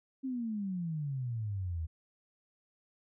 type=exponential sweep; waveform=sine; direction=down; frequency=270.9 to 77.78 Hz; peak=-33 dBFS; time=0.23-1.87 s; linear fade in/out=20 ms; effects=none